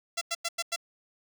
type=tone bursts; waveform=5% pulse; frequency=677 Hz; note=E5; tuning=46 cents sharp; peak=-17 dBFS; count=5; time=0.17-0.762 s; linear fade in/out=10 ms; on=44 ms; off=93 ms; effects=none